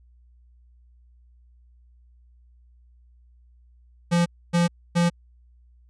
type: tone bursts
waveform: square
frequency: 172.3 Hz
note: F3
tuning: 23 cents flat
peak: -18 dBFS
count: 3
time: 4.11-5.1 s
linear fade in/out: 20 ms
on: 150 ms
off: 270 ms
effects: added 60 Hz sine -52 dBFS peak until 5.89 s + resampled to 22050 Hz